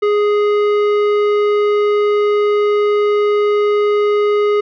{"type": "tone with tanh clipping", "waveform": "sine", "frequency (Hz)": 415.3, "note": "G#4", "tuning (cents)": 0, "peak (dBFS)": -13, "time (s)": [0.02, 4.61], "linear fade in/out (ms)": 10, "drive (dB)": 13, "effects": []}